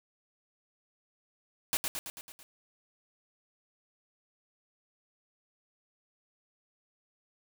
white noise with echo, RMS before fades -29 dBFS, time 1.73-1.77 s, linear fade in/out 0 ms, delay 110 ms, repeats 6, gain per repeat -4 dB, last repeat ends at 2.43 s, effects none

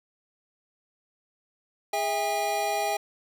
square tone cluster, 414.1 / 653 / 809 Hz, G#4 / E5 / G#5, -5 / -17 / -46 cents, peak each -35 / -31 / -28 dBFS, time 1.93-2.97 s, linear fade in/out 5 ms, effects none

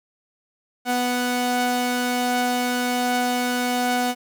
sawtooth tone pair together, 247.1 / 740 Hz, B3 / F#5, +1 / 0 cents, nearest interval octave + perfect fifth, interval 1899 cents, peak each -19 / -20 dBFS, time 0.85-4.15 s, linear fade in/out 50 ms, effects none

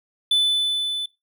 triangle tone with level ramp, 3500 Hz, A7, 10 cents flat, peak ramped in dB -13 to -23 dBFS, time 0.31-1.06 s, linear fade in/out 5 ms, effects noise-tail reverb RT60 0.2 s tail -18 dB re dry

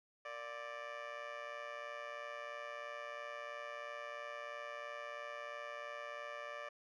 15% pulse tone with amplitude modulation, 587.3 Hz, D5, in tune, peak -34 dBFS, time 0.25-6.69 s, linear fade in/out 5 ms, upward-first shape sine, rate 123 Hz, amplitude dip 70%, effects low-pass 3000 Hz 12 dB/octave

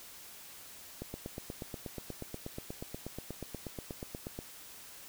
click train, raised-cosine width 2 ms, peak -26 dBFS, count 29, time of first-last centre 1.02-4.389 s, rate 8.31 Hz, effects white hiss -51 dBFS RMS until 5.08 s

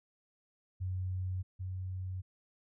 sine tone pair in turn, 92.5 / 92.87 Hz, F#2 / F#2, 0 / +7 cents, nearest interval unison, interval 7 cents, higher second, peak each -33 / -36 dBFS, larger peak first, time 0.8-1.43 / 1.59-2.22 s, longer neither, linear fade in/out 20 ms, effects none

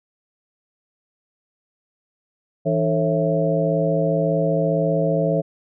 sine tone cluster, 164.1 / 299.4 / 443.1 / 545 / 660 Hz, E3 / D4 / A4 / C#5 / E5, -8 / +33 / +12 / -29 / +2 cents, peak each -21 / -28 / -25 / -22 / -24 dBFS, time 2.65-5.42 s, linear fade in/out 20 ms, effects none

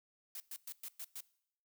blue noise bursts, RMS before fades -45 dBFS, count 6, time 0.35-1.206 s, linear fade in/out 2 ms, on 51 ms, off 110 ms, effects noise-tail reverb RT60 0.7 s tail -21 dB re dry

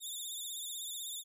15% pulse tone with vibrato, 3584 Hz, A7, 31 cents sharp, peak -33 dBFS, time 0-1.24 s, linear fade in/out 50 ms, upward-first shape triangle, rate 16 Hz, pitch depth 98 cents each way, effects none

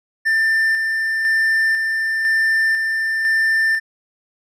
triangle tone with tremolo, 1787 Hz, A6, 26 cents sharp, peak -12 dBFS, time 0.25-3.8 s, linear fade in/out 20 ms, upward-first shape square, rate 1 Hz, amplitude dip 35%, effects resampled to 32000 Hz

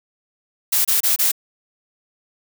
blue noise bursts, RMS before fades -17 dBFS, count 4, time 0.72-1.318 s, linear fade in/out 10 ms, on 130 ms, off 26 ms, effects none

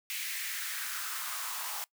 white noise with high-pass filter sweep, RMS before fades -37 dBFS, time 0.1-1.84 s, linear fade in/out 0 ms, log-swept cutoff 2300 to 850 Hz, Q 2.9, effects noise-tail reverb RT60 0.1 s tail -22 dB re dry

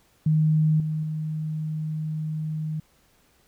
sine tone with level steps, 155.56 Hz, D#3, in tune, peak -17 / -24 / -26 dBFS, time 0.26-2.8 s, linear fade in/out 5 ms, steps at 0.8 / 1.03 s, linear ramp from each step 2 ms, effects pink hiss -62 dBFS RMS until 3.47 s

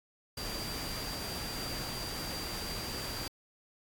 sine tone in noise, 4729 Hz, D8, 11 cents sharp, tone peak -41 dBFS, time 0.37-3.28 s, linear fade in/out 5 ms, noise pink, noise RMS -40 dBFS, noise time 0.37-3.28 s, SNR -4 dB, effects AAC 64 kbps

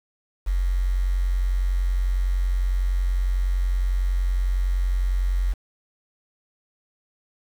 sine tone with quantisation, 45.42 Hz, F#1, 31 cents flat, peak -19 dBFS, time 0.46-5.54 s, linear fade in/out 20 ms, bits 7, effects none

